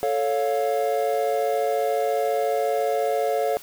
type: chord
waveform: triangle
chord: A augmented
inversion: none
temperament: equal with one note detuned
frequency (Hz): 440 / 554.4 / 702.5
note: A4 / C#5 / E#5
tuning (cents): 0 / 0 / +10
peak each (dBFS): -23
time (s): 0.03-3.57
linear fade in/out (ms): 0
effects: white hiss -44 dBFS RMS until 3.62 s